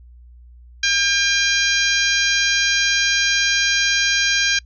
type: harmonic tone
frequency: 802 Hz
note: G5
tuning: 39 cents sharp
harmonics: 2 / 3 / 4 / 5 / 6 / 7 / 8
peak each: -20 / -22 / -23 / -24 / -25 / -25 / -26 dBFS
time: 0.83-4.59 s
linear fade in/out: 5 ms
effects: noise-tail reverb RT60 0.1 s tail -26 dB re dry + added 60 Hz sine -41 dBFS peak until 4.65 s